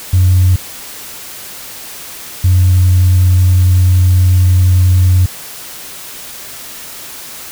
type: tone pair in turn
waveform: sine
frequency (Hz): 91.5 / 91.09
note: F#2 / F#2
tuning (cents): -19 / -27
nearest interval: unison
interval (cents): 8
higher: first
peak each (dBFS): -4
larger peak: neither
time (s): 0.13-0.56 / 2.44-5.26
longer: second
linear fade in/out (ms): 5
effects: tanh soft clip ceiling -2 dBFS + white hiss -29 dBFS RMS until 7.51 s